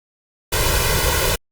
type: noise with comb filter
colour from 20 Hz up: pink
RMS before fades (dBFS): -18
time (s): 0.52-1.36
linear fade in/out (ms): 10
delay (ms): 2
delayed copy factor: +0.95
effects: Opus 48 kbps